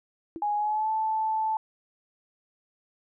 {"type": "tone with exponential decay", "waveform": "sine", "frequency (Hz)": 329.6, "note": "E4", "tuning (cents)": 0, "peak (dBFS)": -29, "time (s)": [0.36, 0.45], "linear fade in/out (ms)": 0, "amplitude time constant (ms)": 18}
{"type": "tone with pitch glide", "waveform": "sine", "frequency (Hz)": [830.6, 875.9], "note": ["G#5", "A5"], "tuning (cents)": [0, -8], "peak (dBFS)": -24, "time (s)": [0.42, 1.57], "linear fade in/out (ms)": 2, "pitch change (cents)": 92, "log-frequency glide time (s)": [0.56, 0.9]}
{"effects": []}